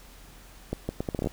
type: accelerating click train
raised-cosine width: 2 ms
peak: -15 dBFS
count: 10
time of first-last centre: 0.73-1.272 s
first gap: 160 ms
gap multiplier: 0.72
effects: added 43 Hz sine -50 dBFS peak until 1.32 s + pink hiss -52 dBFS RMS until 1.32 s